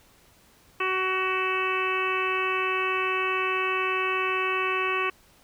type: harmonic tone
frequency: 375.2 Hz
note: F#4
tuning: 24 cents sharp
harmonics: 1 / 2 / 3 / 4 / 5 / 6 / 7 / 8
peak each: -30 / -40 / -28 / -35 / -35 / -35 / -29 / -40 dBFS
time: 0.8-5.1 s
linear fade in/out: 5 ms
effects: pink hiss -58 dBFS RMS until 5.43 s